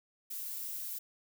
violet noise with amplitude modulation, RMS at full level -39 dBFS, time 0.3-0.99 s, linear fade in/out 10 ms, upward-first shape sine, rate 238 Hz, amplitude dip 25%, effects none

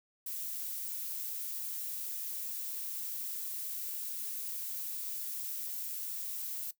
violet noise, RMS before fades -39 dBFS, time 0.26-6.71 s, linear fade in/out 5 ms, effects noise-tail reverb RT60 0.1 s tail -17 dB re dry

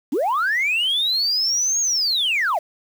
sine linear two-way sweep, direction up then down, 233.1 to 6645 to 567 Hz, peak -16 dBFS, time 0.12-2.59 s, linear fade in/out 10 ms, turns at 1.8 s, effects tanh soft clip ceiling -15 dBFS + 7-bit

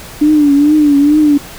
sine tone with vibrato, 293.7 Hz, D4, in tune, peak -5 dBFS, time 0.21-1.38 s, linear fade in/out 10 ms, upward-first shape triangle, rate 2.3 Hz, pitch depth 89 cents each way, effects pink hiss -31 dBFS RMS until 1.58 s

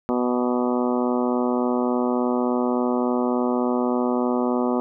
harmonic tone with a mistuned harmonic, 123.47 Hz, B2, in tune, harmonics 2 / 3 / 4 / 5 / 6 / 7 / 8 / 9 / 10, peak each -22 / -26 / -28 / -30 / -32 / -33 / -34 / -35 / -36 dBFS, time 0.09-4.8 s, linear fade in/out 0 ms, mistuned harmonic 9, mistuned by +30 cents, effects none

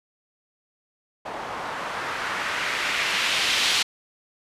blue noise with low-pass filter sweep, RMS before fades -26 dBFS, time 1.25-3.83 s, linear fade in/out 10 ms, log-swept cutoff 830 to 3700 Hz, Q 1.3, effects resampled to 32000 Hz

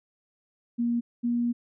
sine tone pair in turn, 236.8 / 238.6 Hz, A#3 / A#3, +27 / +41 cents, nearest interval unison, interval 14 cents, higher second, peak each -23 dBFS, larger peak neither, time 0.78-1.01 / 1.23-1.53 s, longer second, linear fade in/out 20 ms, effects none

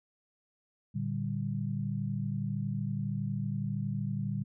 sine chord, G minor, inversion first, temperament equal with one note detuned, 114.34 / 146.83 / 196 Hz, Bb2 / D3 / G3, -33 / 0 / 0 cents, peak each -35 / -35 / -35 dBFS, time 0.94-4.44 s, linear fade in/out 20 ms, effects none

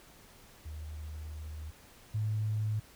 sine tone pair in turn, 76.7 / 107.41 Hz, D#2 / A2, -24 / -41 cents, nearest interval tritone, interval 583 cents, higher second, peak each -39 / -29 dBFS, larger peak second, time 0.65-1.71 / 2.14-2.8 s, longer first, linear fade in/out 10 ms, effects pink hiss -57 dBFS RMS until 2.95 s

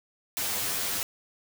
white noise with comb filter, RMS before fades -30 dBFS, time 0.37-1.03 s, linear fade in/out 0 ms, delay 10 ms, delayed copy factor +0.75, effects none

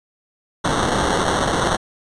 white noise with sample-and-hold, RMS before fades -19 dBFS, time 0.64-1.77 s, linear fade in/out 10 ms, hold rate 2450 Hz, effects resampled to 22050 Hz

